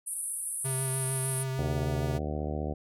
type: band-pass noise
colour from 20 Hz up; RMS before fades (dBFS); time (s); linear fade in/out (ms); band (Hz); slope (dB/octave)
pink; -35; 0.06-1.44; 20; 9000 to 11000; 96
type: tone with vibrato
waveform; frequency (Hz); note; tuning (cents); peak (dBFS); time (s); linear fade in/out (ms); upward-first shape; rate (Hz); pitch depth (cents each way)
square; 132.3; C3; +20; -31; 0.64-2.19; 20; triangle; 6.6; 22
type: harmonic tone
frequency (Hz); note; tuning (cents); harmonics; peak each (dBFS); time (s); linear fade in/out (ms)
75.2; D2; +42; 1 / 2 / 3 / 4 / 5 / 6 / 7 / 8 / 9 / 10; -34 / -37 / -39 / -40 / -41 / -42 / -42 / -43 / -44 / -44; 1.58-2.74; 10
effects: none